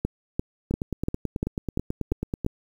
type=two click trains; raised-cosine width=3 ms; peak=-14 / -11 dBFS; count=17 / 8; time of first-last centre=0.71-2.447 / 0.05-2.464 s; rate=9.21 / 2.9 Hz; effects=8-bit